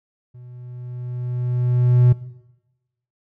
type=tone with level ramp; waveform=triangle; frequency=123.47 Hz; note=B2; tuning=in tune; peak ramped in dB=-37 to -7 dBFS; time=0.34-2.13 s; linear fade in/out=10 ms; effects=noise-tail reverb RT60 1.0 s tail -18 dB re dry